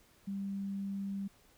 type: tone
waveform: sine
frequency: 197.2 Hz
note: G3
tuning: 11 cents sharp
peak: -35 dBFS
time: 0.27-1.28 s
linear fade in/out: 10 ms
effects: pink hiss -65 dBFS RMS until 1.57 s